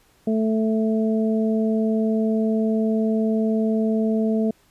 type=harmonic tone; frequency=220 Hz; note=A3; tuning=in tune; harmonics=1 / 2 / 3; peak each=-19 / -25 / -29 dBFS; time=0.27-4.51 s; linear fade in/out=5 ms; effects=pink hiss -59 dBFS RMS until 4.7 s + resampled to 32000 Hz